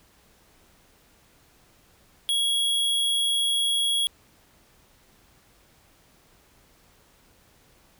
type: tone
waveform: square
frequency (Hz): 3322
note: G#7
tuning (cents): 0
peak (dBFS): -22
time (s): 2.29-4.07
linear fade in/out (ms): 0
effects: pink hiss -59 dBFS RMS until 7.99 s